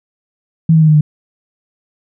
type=tone with pitch steps; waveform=sine; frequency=162.4 / 159.33 / 156.33 / 153.37 / 150.48 Hz; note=E3 / D#3 / D#3 / D#3 / D3; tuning=-26 / +41 / +9 / -25 / +42 cents; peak=-5 dBFS; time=0.69-1.01 s; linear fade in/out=5 ms; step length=64 ms; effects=none